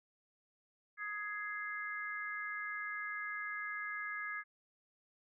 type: harmonic tone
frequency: 416.8 Hz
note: G#4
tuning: 6 cents sharp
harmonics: 3 / 4 / 5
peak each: -45 / -41 / -44 dBFS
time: 0.97-4.44 s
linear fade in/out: 50 ms
effects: none